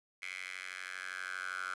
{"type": "tone with high-pass filter sweep", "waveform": "10% pulse", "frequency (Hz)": 92.5, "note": "F#2", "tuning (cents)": 0, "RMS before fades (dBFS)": -42, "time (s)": [0.22, 1.74], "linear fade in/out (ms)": 5, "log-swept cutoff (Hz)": [2100, 1400], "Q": 7, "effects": ["resampled to 24000 Hz", "10-bit"]}